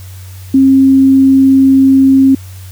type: tone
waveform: sine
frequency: 268.1 Hz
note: C4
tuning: 42 cents sharp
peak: -3 dBFS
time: 0.54-2.35 s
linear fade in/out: 5 ms
effects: added 93 Hz sine -27 dBFS peak until 2.71 s + white hiss -39 dBFS RMS until 2.71 s